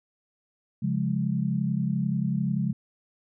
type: chord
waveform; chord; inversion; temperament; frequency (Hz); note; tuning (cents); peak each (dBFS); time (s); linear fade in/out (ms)
sine; Db major; none; equal with one note detuned; 138.59 / 176.34 / 207.7; Db3 / F3 / Ab3; 0 / +17 / 0; -28; 0.82-2.73; 10
effects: none